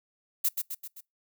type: noise with echo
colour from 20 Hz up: violet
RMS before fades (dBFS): -25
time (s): 0.44-0.49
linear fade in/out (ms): 10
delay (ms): 130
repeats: 4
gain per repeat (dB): -5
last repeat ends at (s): 1.01
effects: noise-tail reverb RT60 0.2 s tail -25 dB re dry